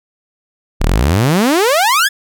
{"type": "exponential sweep", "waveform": "sawtooth", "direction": "up", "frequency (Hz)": [32.05, 1760], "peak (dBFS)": -6, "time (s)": [0.8, 2.09], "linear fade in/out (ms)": 20, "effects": []}